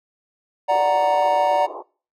triangle chord, D augmented, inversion none, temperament equal, 587.3 / 740 / 932.3 Hz, D5 / F#5 / A#5, 0 / 0 / 0 cents, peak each -18 dBFS, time 0.68-1.67 s, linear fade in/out 20 ms
white band-pass noise, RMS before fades -34 dBFS, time 0.7-1.83 s, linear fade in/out 20 ms, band 310 to 1100 Hz, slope 96 dB/octave
effects noise-tail reverb RT60 0.4 s tail -23 dB re dry

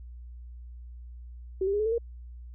sine tone with pitch steps, 379.4 / 395.5 / 412.3 / 429.8 / 448.1 / 467.1 Hz, F#4 / G4 / G#4 / A4 / A4 / A#4, +43 / +15 / -13 / -41 / +32 / +3 cents, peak -24 dBFS, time 1.61-1.982 s, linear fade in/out 5 ms, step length 62 ms, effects added 60 Hz sine -41 dBFS peak until 2.54 s

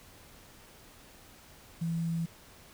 sine tone with quantisation, 166.3 Hz, E3, 16 cents sharp, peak -29 dBFS, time 1.81-2.26 s, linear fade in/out 10 ms, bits 9, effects pink hiss -55 dBFS RMS until 2.73 s

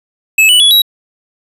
square tone with pitch steps, 2597 / 2966 / 3387 / 3869 Hz, E7 / F#7 / G#7 / B7, -26 / +4 / +33 / -36 cents, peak -5 dBFS, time 0.38-0.82 s, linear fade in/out 5 ms, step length 110 ms, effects resampled to 32000 Hz

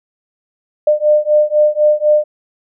sine beating tone pair, 600 / 604 Hz, D5 / D5, +37 / +48 cents, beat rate 4 Hz, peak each -12 dBFS, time 0.87-2.24 s, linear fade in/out 5 ms, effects none

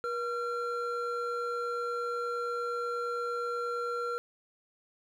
triangle tone pair together, 479.3 / 1369.4 Hz, A#4 / F6, +48 / -34 cents, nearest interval octave + tritone, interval 1818 cents, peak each -32 / -32 dBFS, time 0.04-4.18 s, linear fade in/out 0 ms, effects none

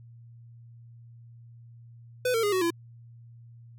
square tone with pitch steps, 501 / 454.1 / 411.7 / 373.2 / 338.3 Hz, B4 / A#4 / G#4 / F#4 / E4, +25 / -45 / -15 / +15 / +45 cents, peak -24 dBFS, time 2.25-2.705 s, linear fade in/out 5 ms, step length 91 ms, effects added 117 Hz sine -47 dBFS peak until 3.78 s

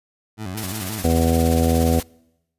20% pulse tone with vibrato, 100.5 Hz, G2, 44 cents sharp, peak -23 dBFS, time 0.37-1.05 s, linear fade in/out 50 ms, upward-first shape square, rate 5.7 Hz, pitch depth 140 cents each way
white noise with tremolo, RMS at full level -29 dBFS, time 0.57-2.03 s, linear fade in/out 5 ms, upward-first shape sine, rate 17 Hz, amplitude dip 45%
harmonic tone, 82.4 Hz, E2, in tune, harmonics 1 / 2 / 3 / 4 / 5 / 6 / 7 / 8 / 9, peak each -19 / -25 / -20 / -30 / -29 / -23 / -30 / -34 / -27 dBFS, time 1.04-2 s, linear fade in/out 5 ms
effects noise-tail reverb RT60 0.9 s tail -26 dB re dry + resampled to 32000 Hz

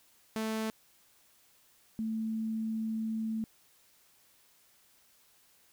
sawtooth / sine tone pair in turn, 220 / 221.4 Hz, A3 / A3, 0 / +11 cents, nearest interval unison, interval 11 cents, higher second, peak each -28 / -31 dBFS, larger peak first, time 0.36-0.7 / 1.99-3.44 s, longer second, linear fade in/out 0 ms, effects white hiss -65 dBFS RMS until 5.72 s

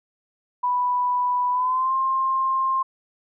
sine tone with pitch glide, 987.8 to 1058.7 Hz, B5 to C6, 0 to +20 cents, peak -19 dBFS, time 0.63-2.83 s, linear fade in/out 10 ms, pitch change +120 cents, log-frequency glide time 1.51-1.94 s, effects none

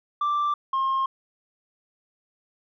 sine tone pair in turn, 1174.7 / 1068.5 Hz, D6 / C6, 0 / +36 cents, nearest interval major second, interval 164 cents, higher first, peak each -19 dBFS, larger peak neither, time 0.21-0.54 / 0.73-1.06 s, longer neither, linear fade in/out 5 ms, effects tanh soft clip ceiling -20 dBFS

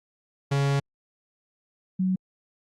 45% pulse / sine tone pair in turn, 139.7 / 186.48 Hz, C#3 / F#3, +14 / +14 cents, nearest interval perfect fourth, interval 500 cents, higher second, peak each -21 dBFS, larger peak neither, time 0.51-0.8 / 1.99-2.16 s, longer first, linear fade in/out 10 ms, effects low-pass 7000 Hz 12 dB/octave + Opus 48 kbps

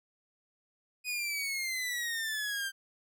sawtooth exponential sweep, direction down, 2500 to 1568 Hz, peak -29 dBFS, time 1.04-2.72 s, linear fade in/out 50 ms, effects none

